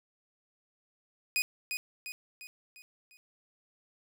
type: tone with echo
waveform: sawtooth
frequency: 2489 Hz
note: D#7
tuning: in tune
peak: -23 dBFS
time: 1.36-1.42 s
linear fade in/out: 0 ms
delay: 350 ms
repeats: 5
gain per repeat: -6 dB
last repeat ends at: 3.17 s
effects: none